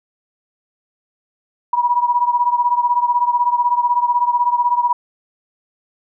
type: beating tone pair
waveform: sine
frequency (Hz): 964 / 980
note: B5 / B5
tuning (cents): -42 / -14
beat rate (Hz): 16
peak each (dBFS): -15 / -18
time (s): 1.73-4.93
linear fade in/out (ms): 5
effects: none